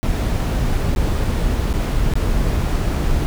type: noise with dropouts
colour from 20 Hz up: brown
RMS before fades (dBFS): -18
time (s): 0.03-3.26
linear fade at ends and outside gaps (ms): 0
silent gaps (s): 0.95-0.961 / 1.729-1.738 / 2.137-2.155
effects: none